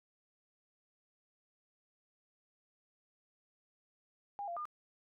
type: tone with pitch steps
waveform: sine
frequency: 810 / 689 / 1210 Hz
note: G#5 / F5 / D#6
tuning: -43 / -24 / -49 cents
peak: -38 dBFS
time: 4.39-4.654 s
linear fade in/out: 0 ms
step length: 88 ms
effects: none